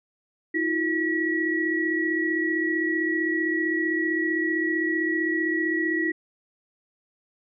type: tone cluster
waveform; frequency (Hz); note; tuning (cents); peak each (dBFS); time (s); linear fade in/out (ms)
sine; 319.5 / 355 / 1928; D#4 / F4 / B6; +46 / +28 / -42; -26 / -30 / -25; 0.54-6.12; 10
effects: none